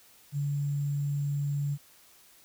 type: tone with sample-and-hold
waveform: sine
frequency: 143.2 Hz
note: D3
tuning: 43 cents flat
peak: -27 dBFS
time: 0.32-1.78 s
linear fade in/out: 50 ms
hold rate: 7350 Hz
effects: white hiss -58 dBFS RMS until 2.44 s